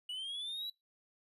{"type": "linear sweep", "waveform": "triangle", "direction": "up", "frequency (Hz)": [2910, 3951], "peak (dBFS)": -37, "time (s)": [0.09, 0.7], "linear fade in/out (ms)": 5, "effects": ["noise-tail reverb RT60 0.2 s tail -22 dB re dry", "resampled to 32000 Hz"]}